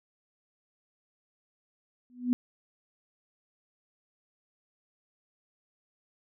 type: tone with exponential growth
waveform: sine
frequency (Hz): 246.9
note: B3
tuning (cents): 0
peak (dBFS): -19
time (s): 2.1-2.33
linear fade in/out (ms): 0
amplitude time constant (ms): 50
effects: none